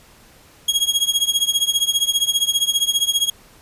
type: tone with tremolo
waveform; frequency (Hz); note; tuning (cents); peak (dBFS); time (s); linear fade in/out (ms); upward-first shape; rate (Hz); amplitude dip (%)
sawtooth; 3292; G#7; -16; -9; 0.68-3.3; 5; triangle; 15; 95
effects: pink hiss -49 dBFS RMS until 3.61 s + resampled to 32000 Hz